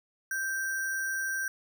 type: tone with sample-and-hold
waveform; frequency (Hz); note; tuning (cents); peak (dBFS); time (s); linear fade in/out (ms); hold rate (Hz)
sine; 1568; G6; 0; -29; 0.31-1.48; 2; 7350
effects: none